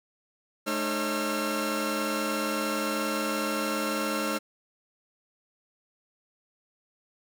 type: tone cluster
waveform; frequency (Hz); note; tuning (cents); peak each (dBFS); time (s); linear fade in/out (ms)
sawtooth; 215 / 305.7 / 541 / 1363; A3 / D#4 / C#5 / F6; -40 / -30 / -42 / -43; -29; 0.66-4.39; 20
effects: none